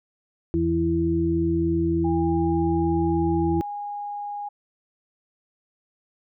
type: harmonic tone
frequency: 83.3 Hz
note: E2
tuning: 19 cents sharp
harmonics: 1 / 2 / 4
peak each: -27 / -27 / -21 dBFS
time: 0.54-3.61 s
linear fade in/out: 0 ms
type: tone with pitch glide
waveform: sine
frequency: 809 to 820.8 Hz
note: G#5 to G#5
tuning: -46 to -21 cents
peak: -29 dBFS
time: 2.04-4.49 s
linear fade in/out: 10 ms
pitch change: +25 cents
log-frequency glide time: 2.35-3.13 s
effects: none